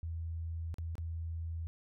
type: tone with dropouts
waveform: sine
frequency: 82.41 Hz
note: E2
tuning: in tune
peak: -36 dBFS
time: 0.03-1.67 s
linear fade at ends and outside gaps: 0 ms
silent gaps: 0.742-0.784 / 0.954-0.981 s
effects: none